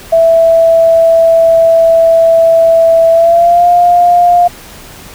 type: tone with pitch glide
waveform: sine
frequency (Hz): 660 to 703.3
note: E5 to F5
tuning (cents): +2 to +12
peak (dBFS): -3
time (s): 0.12-4.48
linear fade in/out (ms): 10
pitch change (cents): +110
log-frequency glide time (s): 3.11-3.66
effects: pink hiss -32 dBFS RMS until 5.14 s

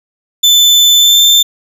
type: tone with pitch glide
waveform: 35% pulse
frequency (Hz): 3520 to 3561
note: A7 to A7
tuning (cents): 0 to +20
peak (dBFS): -3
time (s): 0.43-1.43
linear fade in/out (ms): 10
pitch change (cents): +20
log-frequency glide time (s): 0.97-1.2
effects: none

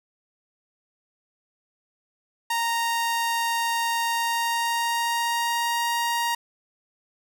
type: tone with pitch glide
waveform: sawtooth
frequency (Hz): 929 to 939.3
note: A#5 to A#5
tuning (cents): -6 to +13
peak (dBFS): -19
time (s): 2.5-6.35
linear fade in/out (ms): 5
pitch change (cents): +19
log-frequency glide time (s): 4.05-5.85
effects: none

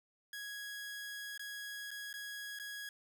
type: tone with dropouts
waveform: sawtooth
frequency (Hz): 1661.2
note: G#6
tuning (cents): 0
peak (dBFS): -39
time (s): 0.33-2.89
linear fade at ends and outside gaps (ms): 2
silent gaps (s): 1.377-1.394 / 1.907-1.913 / 2.129-2.139 / 2.589-2.597
effects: none

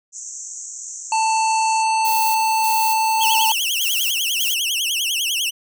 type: band-pass noise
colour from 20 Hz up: pink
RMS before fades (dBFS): -33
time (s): 0.12-1.85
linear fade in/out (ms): 50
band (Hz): 6100 to 7700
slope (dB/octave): 96
type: harmonic tone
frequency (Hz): 886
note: A5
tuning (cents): +12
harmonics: 1 / 3 / 5 / 7 / 9 / 10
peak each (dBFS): -16 / -26 / -30 / -33 / -35 / -36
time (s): 1.12-3.52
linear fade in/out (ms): 2
type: noise with tremolo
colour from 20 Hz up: violet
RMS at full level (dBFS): -25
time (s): 2.05-4.54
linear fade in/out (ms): 0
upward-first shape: square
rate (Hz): 1.7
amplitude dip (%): 55
type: tone with vibrato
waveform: sawtooth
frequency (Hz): 2963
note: F#7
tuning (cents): +2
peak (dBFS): -16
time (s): 3.2-5.51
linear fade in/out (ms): 20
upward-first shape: triangle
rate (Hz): 10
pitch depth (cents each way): 230
effects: none

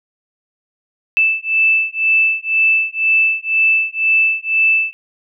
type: beating tone pair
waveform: sine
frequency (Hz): 2637 / 2639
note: E7 / E7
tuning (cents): 0 / +1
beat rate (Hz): 2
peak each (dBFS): -15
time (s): 1.17-4.93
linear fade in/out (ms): 0
effects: none

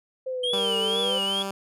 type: exponential two-way sweep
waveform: sine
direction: down then up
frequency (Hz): 523.3 to 440 to 523.3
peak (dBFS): -27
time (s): 0.26-1.19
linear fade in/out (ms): 10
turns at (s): 0.88
type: tone with vibrato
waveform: triangle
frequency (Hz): 3136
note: G7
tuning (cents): 0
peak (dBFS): -23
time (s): 0.43-1.43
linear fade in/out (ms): 10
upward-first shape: triangle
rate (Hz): 2.2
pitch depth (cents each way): 170
type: tone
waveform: 10% pulse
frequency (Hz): 195.9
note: G3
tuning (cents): -1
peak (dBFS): -21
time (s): 0.53-1.51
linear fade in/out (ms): 2
effects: resampled to 32000 Hz

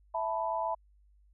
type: chord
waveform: sine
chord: E suspended fourth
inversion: none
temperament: equal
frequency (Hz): 659.3 / 880 / 987.8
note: E5 / A5 / B5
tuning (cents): 0 / 0 / 0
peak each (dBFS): -34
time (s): 0.14-0.75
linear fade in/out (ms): 10
effects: added 50 Hz sine -60 dBFS peak until 1.33 s

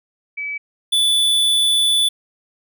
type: tone pair in turn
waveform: sine / square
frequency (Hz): 2293 / 3473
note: D7 / A7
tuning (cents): -42 / -23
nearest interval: perfect fifth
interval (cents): 719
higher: second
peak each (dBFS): -23 / -14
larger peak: second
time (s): 0.37-0.58 / 0.92-2.09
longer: second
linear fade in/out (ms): 10
effects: none

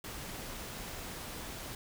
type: noise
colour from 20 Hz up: pink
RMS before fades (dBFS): -43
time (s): 0.04-1.75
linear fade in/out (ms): 2
effects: none

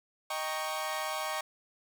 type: chord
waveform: sawtooth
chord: Eb dominant seventh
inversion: none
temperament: equal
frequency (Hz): 622.3 / 784 / 932.3 / 1108.7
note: Eb5 / G5 / Bb5 / Db6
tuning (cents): 0 / 0 / 0 / 0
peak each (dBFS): -34 / -35 / -37 / -33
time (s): 0.3-1.41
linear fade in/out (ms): 5
effects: none

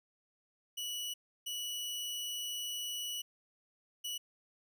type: tone bursts at uneven times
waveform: sawtooth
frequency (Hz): 2943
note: F#7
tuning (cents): -10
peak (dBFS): -34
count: 3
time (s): 0.77-1.14 / 1.46-3.22 / 4.04-4.18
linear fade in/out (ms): 10
effects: none

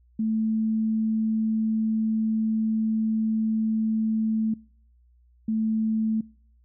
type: tone pair in turn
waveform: sine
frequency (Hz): 220 / 220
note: A3 / A3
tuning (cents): 0 / 0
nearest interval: unison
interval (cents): 0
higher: neither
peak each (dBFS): -22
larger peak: neither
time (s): 0.19-4.54 / 5.48-6.21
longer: first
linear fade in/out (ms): 5
effects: noise-tail reverb RT60 0.6 s tail -26 dB re dry + added 60 Hz sine -56 dBFS peak until 6.64 s

